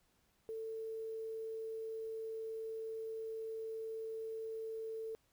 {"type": "tone with quantisation", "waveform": "sine", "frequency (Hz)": 445.2, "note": "A4", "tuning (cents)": 20, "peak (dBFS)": -40, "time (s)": [0.49, 5.15], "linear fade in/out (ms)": 0, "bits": 11, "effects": ["pink hiss -75 dBFS RMS until 5.32 s"]}